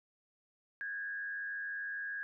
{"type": "tone with frequency modulation", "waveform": "sine", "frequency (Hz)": 1638, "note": "G#6", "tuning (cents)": -24, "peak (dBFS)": -37, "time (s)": [0.81, 2.23], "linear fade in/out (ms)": 0, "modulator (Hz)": 93.3, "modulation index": 0.66, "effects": []}